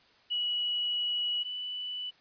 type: tone pair in turn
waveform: sine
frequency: 2928 / 2976 Hz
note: F#7 / F#7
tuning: -19 / +9 cents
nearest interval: unison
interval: 28 cents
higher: second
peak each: -28 / -34 dBFS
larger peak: first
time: 0.3-1.44 / 1.44-2.11 s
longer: first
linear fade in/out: 20 ms
effects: white hiss -62 dBFS RMS until 2.2 s + resampled to 11025 Hz